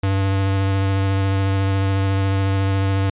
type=tone with vibrato; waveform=square; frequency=97.2 Hz; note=G2; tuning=14 cents flat; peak=-17 dBFS; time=0.03-3.1 s; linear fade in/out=5 ms; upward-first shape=triangle; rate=14 Hz; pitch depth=18 cents each way; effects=resampled to 8000 Hz